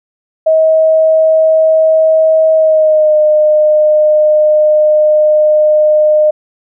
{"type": "tone with pitch glide", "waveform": "sine", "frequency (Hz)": [636, 609.7], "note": ["D#5", "D#5"], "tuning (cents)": [38, -35], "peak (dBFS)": -5, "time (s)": [0.46, 6.31], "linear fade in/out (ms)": 10, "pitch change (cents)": -73, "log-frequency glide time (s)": [2.54, 3.17], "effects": []}